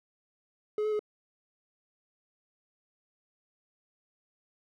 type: tone with pitch steps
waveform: triangle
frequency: 423.4 / 429 / 422.4 Hz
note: G#4 / A4 / G#4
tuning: +33 / -44 / +29 cents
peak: -25 dBFS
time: 0.78-0.993 s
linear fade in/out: 2 ms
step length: 71 ms
effects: none